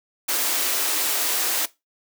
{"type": "high-pass noise", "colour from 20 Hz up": "white", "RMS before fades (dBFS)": -23, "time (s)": [0.28, 1.66], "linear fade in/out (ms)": 10, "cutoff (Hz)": 260, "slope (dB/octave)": 96, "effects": ["noise-tail reverb RT60 0.2 s tail -18 dB re dry"]}